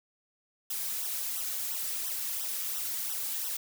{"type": "noise with flanger", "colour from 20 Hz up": "blue", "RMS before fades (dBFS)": -34, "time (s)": [0.7, 3.57], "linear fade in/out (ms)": 5, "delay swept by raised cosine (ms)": [0.43, 2.93], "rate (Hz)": 2.9, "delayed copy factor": -0.9, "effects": []}